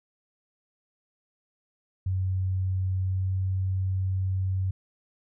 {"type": "tone with pitch glide", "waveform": "sine", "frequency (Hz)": [93.7, 94.41], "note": ["F#2", "F#2"], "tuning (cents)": [22, 35], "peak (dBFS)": -24, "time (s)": [2.06, 4.71], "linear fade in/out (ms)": 5, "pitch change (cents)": 13, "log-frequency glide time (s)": [3.02, 3.34], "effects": []}